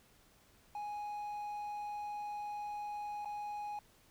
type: tone with dropouts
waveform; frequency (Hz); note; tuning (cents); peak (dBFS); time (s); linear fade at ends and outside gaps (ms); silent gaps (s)
triangle; 830.6; G#5; 0; -37; 0.75-3.79; 2; 3.248-3.256
effects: pink hiss -66 dBFS RMS until 4.1 s